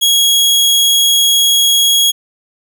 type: tone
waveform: sawtooth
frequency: 3313 Hz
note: G#7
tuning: 5 cents flat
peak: -5 dBFS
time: 0.01-2.12 s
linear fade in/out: 20 ms
effects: none